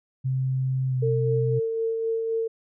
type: tone with pitch glide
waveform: sine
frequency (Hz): 131.1 to 127.52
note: C3 to C3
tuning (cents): +4 to -44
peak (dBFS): -22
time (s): 0.24-1.6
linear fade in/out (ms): 20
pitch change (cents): -48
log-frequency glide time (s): 0.88-0.99
type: tone with tremolo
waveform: sine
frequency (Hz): 451.8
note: A4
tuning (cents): +46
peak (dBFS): -22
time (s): 1.02-2.48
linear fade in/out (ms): 10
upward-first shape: sine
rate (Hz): 3.9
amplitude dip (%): 30
effects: none